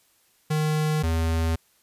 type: tone pair in turn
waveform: square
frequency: 153.9 / 81.83 Hz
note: D#3 / E2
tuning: -19 / -12 cents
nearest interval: major seventh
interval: 1093 cents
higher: first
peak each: -22 dBFS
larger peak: neither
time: 0.5-1.03 / 1.03-1.56 s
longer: neither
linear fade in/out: 10 ms
effects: white hiss -63 dBFS RMS until 1.82 s + resampled to 32000 Hz